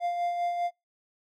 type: tone with tremolo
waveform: triangle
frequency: 698.5 Hz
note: F5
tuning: in tune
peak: -23 dBFS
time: 0-0.71 s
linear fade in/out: 50 ms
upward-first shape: sine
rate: 5 Hz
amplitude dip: 40%
effects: noise-tail reverb RT60 0.2 s tail -25 dB re dry